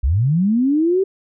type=linear sweep; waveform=sine; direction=up; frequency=55 to 394 Hz; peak=-13 dBFS; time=0.03-1.04 s; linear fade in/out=10 ms; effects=none